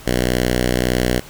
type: tone with notch filter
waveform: 5% pulse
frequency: 61.74 Hz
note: B1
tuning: in tune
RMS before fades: -18 dBFS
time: 0.06-1.2 s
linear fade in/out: 10 ms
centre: 880 Hz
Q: 1.8
effects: pink hiss -40 dBFS RMS until 1.29 s